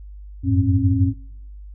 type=tone cluster; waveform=sine; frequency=90.3 / 97 / 108.8 / 270.6 Hz; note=F#2 / G2 / A2 / C#4; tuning=-42 / -18 / -19 / -42 cents; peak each=-20 dBFS; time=0.43-1.14 s; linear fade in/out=50 ms; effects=noise-tail reverb RT60 0.8 s tail -23 dB re dry + added 50 Hz sine -35 dBFS peak until 1.74 s